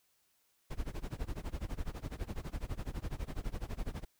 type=noise with tremolo; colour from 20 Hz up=brown; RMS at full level=-36 dBFS; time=0.7-4.05 s; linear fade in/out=10 ms; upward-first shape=sine; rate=12 Hz; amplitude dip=95%; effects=white hiss -74 dBFS RMS until 4.19 s